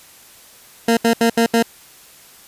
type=tone bursts; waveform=20% pulse; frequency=230.6 Hz; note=A#3; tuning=19 cents flat; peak=-7 dBFS; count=5; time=0.88-1.627 s; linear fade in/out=5 ms; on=91 ms; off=73 ms; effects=white hiss -45 dBFS RMS until 2.47 s + resampled to 32000 Hz